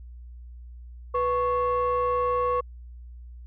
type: tone pair together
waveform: sine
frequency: 493.7 / 1105.8 Hz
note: B4 / C#6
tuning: -1 / -5 cents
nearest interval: octave + major second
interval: 1396 cents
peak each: -23 dBFS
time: 1.14-2.61 s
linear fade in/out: 10 ms
effects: tanh soft clip ceiling -18 dBFS + added 60 Hz sine -40 dBFS peak until 3.46 s